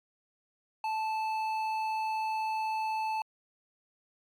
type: tone with hard clipping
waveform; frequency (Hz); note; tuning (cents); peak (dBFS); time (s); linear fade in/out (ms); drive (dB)
triangle; 876; A5; -8; -31; 0.84-3.22; 2; 12
effects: MP3 96 kbps